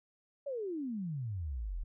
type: exponential sweep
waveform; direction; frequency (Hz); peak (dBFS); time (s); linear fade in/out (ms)
sine; down; 585 to 36.43; -35; 0.46-1.84; 10
effects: none